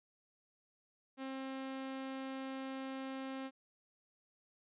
sawtooth tone, 266.3 Hz, C4, 31 cents sharp, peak -37 dBFS, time 1.17-3.51 s, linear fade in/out 50 ms, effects resampled to 8000 Hz

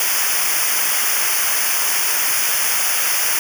white noise with comb filter, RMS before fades -18 dBFS, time 0-3.39 s, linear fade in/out 2 ms, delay 0.25 ms, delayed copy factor -1, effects none

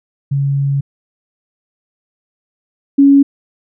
sine tone pair in turn, 139.4 / 278.8 Hz, C#3 / C#4, +10 / +10 cents, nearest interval octave, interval 1200 cents, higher second, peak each -12 / -4 dBFS, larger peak second, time 0.31-0.81 / 2.98-3.23 s, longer first, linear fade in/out 10 ms, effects none

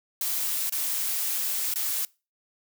blue noise with dropouts, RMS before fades -28 dBFS, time 0.21-2.05 s, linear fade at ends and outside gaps 1 ms, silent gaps 0.696-0.723 / 1.739-1.758 s, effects noise-tail reverb RT60 0.3 s tail -24 dB re dry

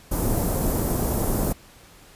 pink band-stop noise, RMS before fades -23 dBFS, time 0.11-1.53 s, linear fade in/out 10 ms, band 690 to 12000 Hz, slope 12 dB/octave, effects pink hiss -50 dBFS RMS until 2.15 s + resampled to 32000 Hz

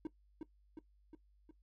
triangle tone with echo, 312.4 Hz, D#4, 7 cents sharp, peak -35 dBFS, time 0.05-0.07 s, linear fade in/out 2 ms, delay 360 ms, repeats 4, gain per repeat -4 dB, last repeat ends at 1.51 s, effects noise-tail reverb RT60 0.1 s tail -17 dB re dry + added 50 Hz sine -66 dBFS peak until 1.62 s

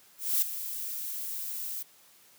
violet noise with ADSR envelope, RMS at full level -24 dBFS, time 0.18-1.83 s, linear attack 240 ms, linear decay 6 ms, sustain -12 dB, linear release 9 ms, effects white hiss -59 dBFS RMS until 2.38 s + high-pass 80 Hz 12 dB/octave

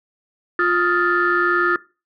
sine tone cluster, 351.8 / 1255 / 1397 / 1758 Hz, F4 / D#6 / F6 / A6, +13 / +15 / 0 / -2 cents, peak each -20 dBFS, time 0.59-1.76 s, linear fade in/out 2 ms, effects noise-tail reverb RT60 0.3 s tail -19 dB re dry + tanh soft clip ceiling -7 dBFS

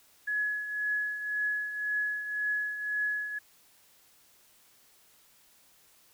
sine tone with tremolo, 1691 Hz, G#6, 31 cents sharp, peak -26 dBFS, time 0.27-3.39 s, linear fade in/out 10 ms, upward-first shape triangle, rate 1.9 Hz, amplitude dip 65%, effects white hiss -62 dBFS RMS until 6.13 s

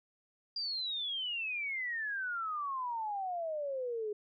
sine exponential sweep, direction down, 4824 to 410.9 Hz, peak -34 dBFS, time 0.56-4.13 s, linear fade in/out 5 ms, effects none

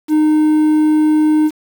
triangle tone with quantisation, 307.1 Hz, D#4, 23 cents flat, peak -7 dBFS, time 0.08-1.51 s, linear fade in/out 50 ms, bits 6, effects none

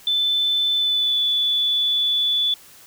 sine tone with pitch glide, 3520 to 3460 Hz, A7 to A7, 0 to -30 cents, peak -17 dBFS, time 0.07-2.54 s, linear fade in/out 2 ms, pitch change -30 cents, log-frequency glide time 0.75-1.2 s, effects white hiss -47 dBFS RMS until 2.86 s

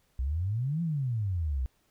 sine exponential two-way sweep, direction up then down, 60.9 to 173.4 to 60.9 Hz, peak -27 dBFS, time 0.19-1.66 s, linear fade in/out 0 ms, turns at 0.82 s, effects pink hiss -70 dBFS RMS until 1.9 s

